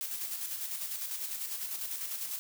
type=noise with tremolo; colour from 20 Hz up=blue; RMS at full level=-36 dBFS; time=0.01-2.39 s; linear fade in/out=0 ms; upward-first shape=square; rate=10 Hz; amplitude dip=40%; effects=none